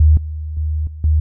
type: tone with level steps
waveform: sine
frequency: 77 Hz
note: D#2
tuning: 17 cents flat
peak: -6 / -22 / -16 / -28 / -10 dBFS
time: 0-1.2 s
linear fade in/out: 5 ms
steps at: 0.17 / 0.57 / 0.87 / 1.04 s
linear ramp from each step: 2 ms
effects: none